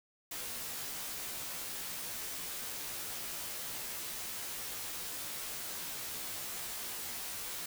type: noise with comb filter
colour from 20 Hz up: white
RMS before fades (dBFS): -41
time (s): 0.31-7.66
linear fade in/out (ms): 5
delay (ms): 15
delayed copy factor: -0.9
effects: none